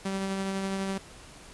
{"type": "tone with tremolo", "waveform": "sawtooth", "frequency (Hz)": 193.6, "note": "G3", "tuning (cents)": -21, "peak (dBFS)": -24, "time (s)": [0.05, 0.98], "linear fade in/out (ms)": 5, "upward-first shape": "triangle", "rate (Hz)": 12, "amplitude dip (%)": 30, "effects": ["pink hiss -49 dBFS RMS until 1.53 s", "resampled to 24000 Hz"]}